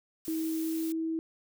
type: noise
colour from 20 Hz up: blue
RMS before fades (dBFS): -43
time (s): 0.25-0.92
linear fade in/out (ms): 0
type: tone with pitch glide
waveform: sine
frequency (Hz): 321 to 323.8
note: E4 to E4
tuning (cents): -46 to -31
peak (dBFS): -29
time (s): 0.28-1.19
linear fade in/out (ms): 0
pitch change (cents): +15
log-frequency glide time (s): 0.54-0.84
effects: none